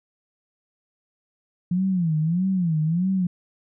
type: tone with vibrato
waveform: sine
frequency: 171.8 Hz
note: F3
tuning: 28 cents flat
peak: -19 dBFS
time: 1.71-3.27 s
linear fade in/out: 5 ms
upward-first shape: sine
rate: 1.6 Hz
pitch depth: 190 cents each way
effects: none